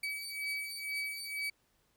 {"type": "beating tone pair", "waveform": "35% pulse", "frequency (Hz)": [2282, 2284.1], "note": ["C#7", "D7"], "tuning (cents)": [50, -49], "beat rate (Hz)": 2.1, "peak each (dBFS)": [-37, -38], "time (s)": [0.03, 1.5], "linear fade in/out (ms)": 5, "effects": ["pink hiss -73 dBFS RMS until 1.96 s"]}